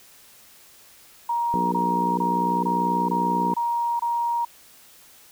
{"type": "tone bursts", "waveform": "sine", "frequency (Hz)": 942, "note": "A#5", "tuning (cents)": 18, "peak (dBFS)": -21, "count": 7, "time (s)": [1.29, 4.45], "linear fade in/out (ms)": 5, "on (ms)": 430, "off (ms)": 25}
{"type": "harmonic tone", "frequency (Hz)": 60.2, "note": "B1", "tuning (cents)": -44, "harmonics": [3, 4, 5, 6, 7, 8], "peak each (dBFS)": [-28, -30, -32, -34, -35, -36], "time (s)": [1.54, 3.54], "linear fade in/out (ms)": 0}
{"effects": ["white hiss -51 dBFS RMS until 5.31 s"]}